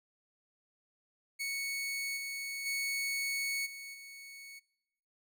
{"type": "tone with level steps", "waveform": "sawtooth", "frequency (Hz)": 2217, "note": "C#7", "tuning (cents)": 0, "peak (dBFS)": [-31, -34, -29, -40, -44], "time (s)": [1.39, 4.6], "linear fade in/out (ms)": 20, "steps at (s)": [2.16, 2.65, 3.65, 3.93], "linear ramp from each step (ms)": 20, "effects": ["noise-tail reverb RT60 1.0 s tail -25 dB re dry"]}